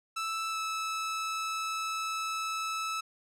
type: tone with pitch glide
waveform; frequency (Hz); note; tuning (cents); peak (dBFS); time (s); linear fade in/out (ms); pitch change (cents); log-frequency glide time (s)
sawtooth; 1318.5 to 1306.4; E6 to E6; 0 to -16; -28; 0.16-3.01; 10; -16; 0.5-0.58
effects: low-pass 10000 Hz 12 dB/octave